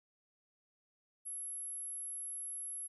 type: tone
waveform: sine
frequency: 11175 Hz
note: F9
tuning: in tune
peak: -40 dBFS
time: 1.25-2.88 s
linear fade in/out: 20 ms
effects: none